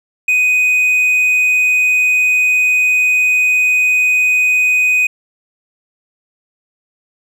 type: tone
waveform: triangle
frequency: 2497 Hz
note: D#7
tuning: 6 cents sharp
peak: -8 dBFS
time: 0.28-5.07 s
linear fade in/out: 5 ms
effects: none